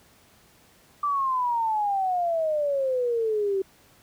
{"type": "exponential sweep", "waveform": "sine", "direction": "down", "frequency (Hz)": [1179, 380], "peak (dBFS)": -22, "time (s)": [1.03, 3.62], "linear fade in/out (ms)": 5, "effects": ["pink hiss -57 dBFS RMS until 4.02 s", "high-pass 60 Hz 12 dB/octave"]}